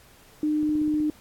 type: tone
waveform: sine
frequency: 303.3 Hz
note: D#4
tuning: 44 cents flat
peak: -21 dBFS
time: 0.43-1.1 s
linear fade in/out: 2 ms
type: click train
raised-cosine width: 3 ms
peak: -27 dBFS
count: 7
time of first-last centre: 0.63-1.003 s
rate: 16.1 Hz
effects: pink hiss -54 dBFS RMS until 1.2 s + AAC 64 kbps